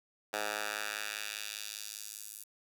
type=tone with high-pass filter sweep; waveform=10% pulse; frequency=105 Hz; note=G#2; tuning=19 cents sharp; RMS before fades=-40 dBFS; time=0.33-2.44 s; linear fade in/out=10 ms; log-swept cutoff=750 to 9600 Hz; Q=1; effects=none